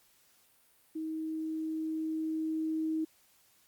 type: tone with level ramp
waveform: sine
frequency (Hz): 316.9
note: D#4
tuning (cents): +32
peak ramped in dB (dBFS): -34 to -29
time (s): 0.95-3.05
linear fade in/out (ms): 10
effects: white hiss -66 dBFS RMS until 3.67 s + Opus 48 kbps